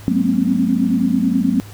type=tone cluster; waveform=sine; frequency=184.6 / 213.7 / 237 / 259.7 / 269 Hz; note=F#3 / G#3 / A#3 / C4 / C4; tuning=-4 / +50 / +29 / -13 / +48 cents; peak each=-20 dBFS; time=0.08-1.6 s; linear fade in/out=0 ms; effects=added 103 Hz sine -35 dBFS peak until 1.73 s + pink hiss -42 dBFS RMS until 1.73 s